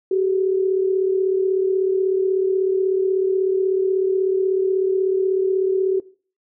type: tone pair together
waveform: sine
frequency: 379 / 415.3 Hz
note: F#4 / G#4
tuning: +42 / 0 cents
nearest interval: major second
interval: 158 cents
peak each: -16 / -25 dBFS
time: 0.11-6 s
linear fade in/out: 5 ms
effects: noise-tail reverb RT60 0.4 s tail -19 dB re dry